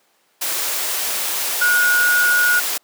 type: tone in noise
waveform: sine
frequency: 1449 Hz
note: F#6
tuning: 37 cents flat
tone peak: -13 dBFS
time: 1.61-2.6 s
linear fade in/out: 10 ms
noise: white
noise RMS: -22 dBFS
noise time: 0.41-2.78 s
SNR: +6 dB
effects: pink hiss -60 dBFS RMS until 2.83 s + high-pass 400 Hz 12 dB/octave

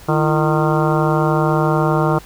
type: harmonic tone with a mistuned harmonic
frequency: 153.4 Hz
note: D#3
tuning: 24 cents flat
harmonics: 1 / 2 / 3 / 4 / 5 / 6 / 7 / 8 / 9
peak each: -17 / -20 / -22 / -23 / -24 / -25 / -25 / -26 / -27 dBFS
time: 0.08-2.19 s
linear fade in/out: 10 ms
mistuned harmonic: 2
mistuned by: +150 cents
effects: added 50 Hz sine -42 dBFS peak until 2.25 s + pink hiss -42 dBFS RMS until 2.25 s

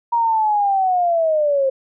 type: linear sweep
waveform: sine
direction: down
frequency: 948 to 526 Hz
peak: -14 dBFS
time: 0.12-1.7 s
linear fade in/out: 10 ms
effects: none

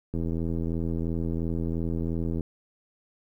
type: click train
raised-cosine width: 3 ms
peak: -18 dBFS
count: 189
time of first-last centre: 0.14-2.408 s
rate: 82.9 Hz
effects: 10-bit

